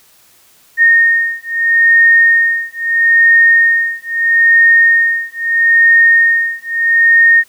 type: beating tone pair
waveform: sine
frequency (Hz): 1843 / 1843.77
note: A#6 / A#6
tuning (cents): -20 / -20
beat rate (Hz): 0.77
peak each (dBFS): -10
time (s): 0.77-7.44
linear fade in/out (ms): 50
effects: white hiss -48 dBFS RMS until 7.48 s